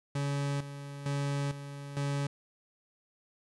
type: tone with tremolo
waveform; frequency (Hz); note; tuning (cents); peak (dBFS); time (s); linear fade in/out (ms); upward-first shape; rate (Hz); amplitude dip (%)
40% pulse; 141.5; C#3; +36; -29; 0.15-2.27; 5; square; 1.1; 70
effects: resampled to 22050 Hz + 11-bit